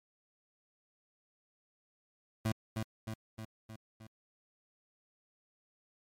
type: tone with echo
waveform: 25% pulse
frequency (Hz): 110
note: A2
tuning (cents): 0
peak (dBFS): -26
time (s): 2.45-2.52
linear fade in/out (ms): 5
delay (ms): 310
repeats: 5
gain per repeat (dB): -4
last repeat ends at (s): 4.07
effects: MP3 64 kbps